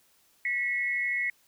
sine tone pair together, 1948.1 / 2181 Hz, B6 / C#7, -24 / -29 cents, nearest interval major second, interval 195 cents, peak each -29 / -29 dBFS, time 0.45-1.3 s, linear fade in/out 2 ms, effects white hiss -65 dBFS RMS until 1.47 s

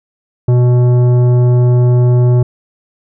triangle tone with tanh clipping, 123.2 Hz, B2, 4 cents flat, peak -8 dBFS, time 0.48-2.43 s, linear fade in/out 5 ms, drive 16 dB, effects none

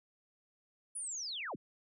sine linear sweep, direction down, 10060 to 66.2 Hz, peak -38 dBFS, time 0.95-1.56 s, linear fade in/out 10 ms, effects none

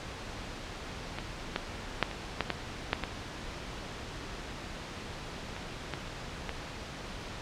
clicks, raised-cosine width 0.3 ms, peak -19 / -12 / -7 / -23 / -11 / -12 / -9 / -15 / -24 / -18 / -26 / -18 dBFS, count 12, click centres 1.186 / 1.561 / 2.027 / 2.113 / 2.407 / 2.503 / 2.931 / 3.037 / 5.565 / 5.937 / 6.075 / 6.493 s, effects pink hiss -41 dBFS RMS until 7.41 s + low-pass 5000 Hz 12 dB/octave

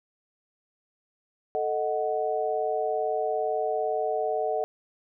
sine chord, D# diminished, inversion second, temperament equal, 440 / 622.3 / 740 Hz, A4 / D#5 / F#5, 0 / 0 / 0 cents, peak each -29 dBFS, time 1.55-4.64 s, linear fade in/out 0 ms, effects none

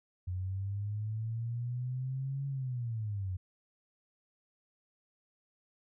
sine linear two-way sweep, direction up then down, 89.7 to 139.3 to 89.7 Hz, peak -33 dBFS, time 0.27-3.37 s, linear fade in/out 10 ms, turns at 2.47 s, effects none

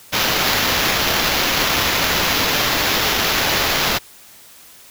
white noise with sample-and-hold, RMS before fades -18 dBFS, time 0.12-3.99 s, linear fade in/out 20 ms, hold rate 8820 Hz, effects white hiss -44 dBFS RMS until 4.9 s

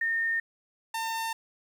sine / sawtooth tone pair in turn, 1827 / 903.3 Hz, A#6 / A5, -35 / +45 cents, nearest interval octave, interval 1220 cents, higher first, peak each -25 / -26 dBFS, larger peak first, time 0.01-0.4 / 0.94-1.33 s, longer neither, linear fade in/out 5 ms, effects 10-bit

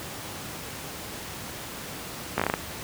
slowing click train, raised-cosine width 0.5 ms, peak -8 dBFS, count 7, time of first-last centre 2.38-2.539 s, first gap 16 ms, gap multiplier 1.2, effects pink hiss -37 dBFS RMS until 2.83 s + high-pass 80 Hz 12 dB/octave

